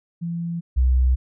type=tone pair in turn; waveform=sine; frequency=169.6 / 63.53 Hz; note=E3 / B1; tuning=+50 / +50 cents; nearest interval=octave + perfect fourth; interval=1700 cents; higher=first; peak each=-24 / -14 dBFS; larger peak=second; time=0.21-0.61 / 0.76-1.16 s; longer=neither; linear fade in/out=20 ms; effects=none